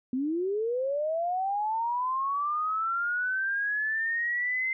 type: linear sweep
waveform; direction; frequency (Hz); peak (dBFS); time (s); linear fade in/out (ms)
sine; up; 246.2 to 2080; -26; 0.13-4.73; 2
effects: none